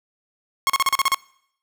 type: tone bursts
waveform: sawtooth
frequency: 1087 Hz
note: C#6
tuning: 34 cents flat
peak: -12 dBFS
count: 8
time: 0.67-1.145 s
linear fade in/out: 0 ms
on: 27 ms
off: 37 ms
effects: noise-tail reverb RT60 0.7 s tail -24 dB re dry